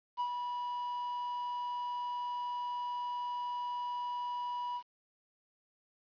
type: tone with ADSR envelope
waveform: triangle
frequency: 976 Hz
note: B5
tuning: 21 cents flat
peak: -28 dBFS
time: 0.17-4.83 s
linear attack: 33 ms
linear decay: 75 ms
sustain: -5 dB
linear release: 68 ms
effects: resampled to 11025 Hz + 10-bit